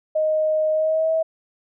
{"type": "tone with pitch glide", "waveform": "sine", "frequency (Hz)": [622.3, 644.6], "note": ["D#5", "E5"], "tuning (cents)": [0, -39], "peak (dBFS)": -17, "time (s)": [0.15, 1.23], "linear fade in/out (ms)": 10, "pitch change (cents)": 61, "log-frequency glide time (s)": [0.72, 1.12], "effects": []}